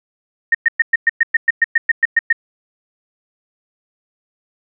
sine tone bursts, 1845 Hz, A#6, 18 cents flat, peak -8 dBFS, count 14, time 0.52-2.328 s, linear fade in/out 5 ms, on 27 ms, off 110 ms, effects none

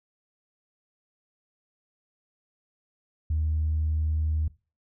sine tone, 77.78 Hz, D#2, in tune, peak -22 dBFS, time 3.3-4.48 s, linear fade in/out 5 ms, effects noise-tail reverb RT60 0.3 s tail -20 dB re dry + tanh soft clip ceiling -19 dBFS

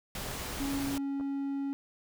pink noise, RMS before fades -38 dBFS, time 0.15-0.98 s, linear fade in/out 2 ms
triangle tone, 277.2 Hz, C#4, in tune, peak -29 dBFS, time 0.6-1.73 s, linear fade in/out 0 ms
clicks, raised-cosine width 1 ms, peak -33 dBFS, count 2, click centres 1.199 / 1.21 s
effects none

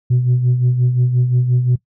sine tone with tremolo, 124.5 Hz, B2, 14 cents sharp, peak -8 dBFS, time 0.1-1.76 s, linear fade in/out 10 ms, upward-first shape sine, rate 5.7 Hz, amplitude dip 60%, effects noise-tail reverb RT60 0.1 s tail -18 dB re dry + tanh soft clip ceiling -8 dBFS

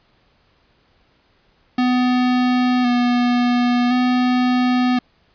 square tone with vibrato, 246.9 Hz, B3, in tune, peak -15 dBFS, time 1.78-4.99 s, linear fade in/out 5 ms, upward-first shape square, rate 0.47 Hz, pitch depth 21 cents each way, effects pink hiss -59 dBFS RMS until 5.34 s + resampled to 11025 Hz

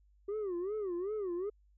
sine tone with vibrato, 386.4 Hz, G4, 25 cents flat, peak -31 dBFS, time 0.28-1.5 s, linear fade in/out 10 ms, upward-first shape sine, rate 2.6 Hz, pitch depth 200 cents each way, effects tanh soft clip ceiling -33 dBFS + added 50 Hz sine -63 dBFS peak until 1.77 s

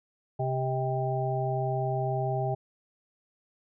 harmonic tone with a mistuned harmonic, 131.7 Hz, C3, 12 cents sharp, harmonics 1 / 3 / 5 / 6, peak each -29 / -34 / -33 / -33 dBFS, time 0.39-2.55 s, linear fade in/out 10 ms, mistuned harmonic 5, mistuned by -53 cents, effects none

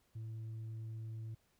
sine tone, 111.4 Hz, A2, 22 cents sharp, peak -39 dBFS, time 0.15-1.35 s, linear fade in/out 10 ms, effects tanh soft clip ceiling -41 dBFS + pink hiss -75 dBFS RMS until 1.59 s

